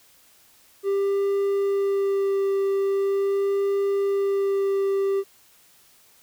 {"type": "tone with vibrato", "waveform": "triangle", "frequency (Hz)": 395, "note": "G4", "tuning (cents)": 13, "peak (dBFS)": -18, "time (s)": [0.83, 5.24], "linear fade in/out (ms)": 50, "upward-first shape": "sine", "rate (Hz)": 0.42, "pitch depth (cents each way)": 11, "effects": ["white hiss -56 dBFS RMS until 6.22 s"]}